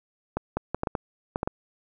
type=clicks; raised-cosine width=1 ms; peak=-12 dBFS; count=9; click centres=0.37 / 0.57 / 0.746 / 0.834 / 0.872 / 0.952 / 1.359 / 1.431 / 1.475 s; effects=none